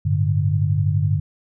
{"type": "chord", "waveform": "sine", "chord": "G suspended second", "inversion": "none", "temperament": "equal", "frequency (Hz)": [98, 110, 146.83], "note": ["G2", "A2", "D3"], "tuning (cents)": [0, 0, 0], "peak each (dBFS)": [-19, -24, -20], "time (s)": [0.05, 1.2], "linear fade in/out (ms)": 10, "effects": []}